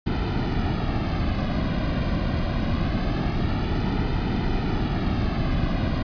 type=noise with flanger; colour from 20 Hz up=brown; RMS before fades=-24 dBFS; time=0.06-6.03 s; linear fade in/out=10 ms; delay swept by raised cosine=1.8 to 2.33 ms; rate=0.24 Hz; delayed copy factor=-0.6; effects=resampled to 11025 Hz